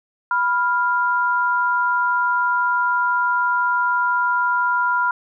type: tone pair together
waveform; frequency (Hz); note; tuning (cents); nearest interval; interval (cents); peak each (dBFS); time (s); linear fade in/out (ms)
sine; 984 / 1398; B5 / F6; -7 / +1; tritone; 608; -19; 0.31-5.11; 2
effects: none